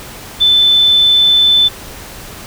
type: tone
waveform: sine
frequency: 3520 Hz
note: A7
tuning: in tune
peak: -6 dBFS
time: 0.4-1.69 s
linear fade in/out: 20 ms
effects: pink hiss -31 dBFS RMS until 2.46 s